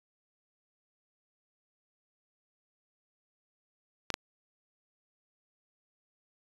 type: clicks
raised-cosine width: 0.2 ms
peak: -13 dBFS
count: 2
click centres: 4.103 / 4.141 s
effects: resampled to 24000 Hz